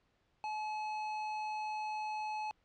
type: tone with hard clipping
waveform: sine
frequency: 856 Hz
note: A5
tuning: 48 cents flat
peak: -38 dBFS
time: 0.44-2.51 s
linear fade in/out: 0 ms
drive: 15 dB
effects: pink hiss -75 dBFS RMS until 2.64 s + low-pass 4000 Hz 12 dB/octave